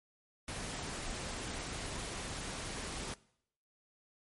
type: noise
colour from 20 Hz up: pink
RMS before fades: -41 dBFS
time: 0.48-3.14 s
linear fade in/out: 2 ms
effects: noise-tail reverb RT60 0.7 s tail -21 dB re dry + MP3 48 kbps